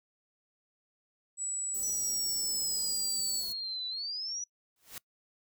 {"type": "tone", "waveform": "sine", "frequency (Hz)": 7860, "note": "B8", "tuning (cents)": -9, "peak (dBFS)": -32, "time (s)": [1.37, 3.44], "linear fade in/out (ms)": 50}
{"type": "band-stop noise", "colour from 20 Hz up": "white", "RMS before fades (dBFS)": -42, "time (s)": [1.74, 3.53], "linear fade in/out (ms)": 10, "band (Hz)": [490, 8400], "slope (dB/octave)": 12}
{"type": "linear two-way sweep", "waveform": "sine", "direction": "down then up", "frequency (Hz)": [5920, 3951, 5920], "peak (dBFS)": -34, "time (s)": [1.83, 4.44], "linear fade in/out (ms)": 2, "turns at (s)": 3.88}
{"type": "noise with exponential growth", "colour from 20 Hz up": "white", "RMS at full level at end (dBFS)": -39, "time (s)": [4.76, 4.98], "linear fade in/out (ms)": 2, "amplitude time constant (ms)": 46}
{"effects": ["noise-tail reverb RT60 0.1 s tail -23 dB re dry"]}